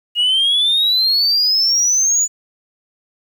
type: exponential sweep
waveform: sine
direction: up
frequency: 2859 to 6980 Hz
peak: -10 dBFS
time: 0.15-2.28 s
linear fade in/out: 50 ms
effects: tanh soft clip ceiling -10 dBFS + 8-bit